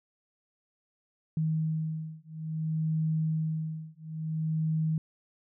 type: beating tone pair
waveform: sine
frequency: 157.9 / 158.48 Hz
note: D#3 / D#3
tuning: +26 / +32 cents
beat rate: 0.58 Hz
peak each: -31 dBFS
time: 1.37-4.98 s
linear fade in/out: 2 ms
effects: none